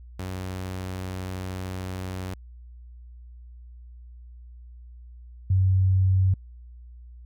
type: tone pair in turn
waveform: sawtooth / sine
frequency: 93 / 94.35 Hz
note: F#2 / F#2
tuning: +9 / +34 cents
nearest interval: unison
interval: 25 cents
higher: second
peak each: -27 / -17 dBFS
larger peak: second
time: 0.19-2.34 / 5.5-6.34 s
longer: first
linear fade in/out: 5 ms
effects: added 60 Hz sine -42 dBFS peak until 7.25 s